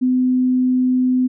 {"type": "tone", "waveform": "sine", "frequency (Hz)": 254, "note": "B3", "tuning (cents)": 49, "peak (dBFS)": -13, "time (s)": [0.01, 1.28], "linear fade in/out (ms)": 20, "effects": []}